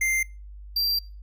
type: tone pair in turn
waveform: square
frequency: 2093 / 4718 Hz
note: C7 / D8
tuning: 0 / +7 cents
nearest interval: octave + major second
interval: 1407 cents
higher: second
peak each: -22 dBFS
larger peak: neither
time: 0.01-0.23 / 0.76-0.99 s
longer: second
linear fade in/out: 5 ms
effects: noise-tail reverb RT60 0.3 s tail -24 dB re dry + added 50 Hz sine -39 dBFS peak until 1.22 s